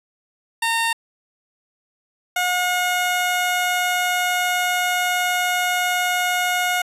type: tone pair in turn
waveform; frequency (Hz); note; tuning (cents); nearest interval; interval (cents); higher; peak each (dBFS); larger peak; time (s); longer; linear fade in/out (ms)
15% pulse; 915 / 721.4; A#5 / F#5; -32 / -44; major third; 412; first; -12; neither; 0.62-0.93 / 2.36-6.82; second; 5
effects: resampled to 32000 Hz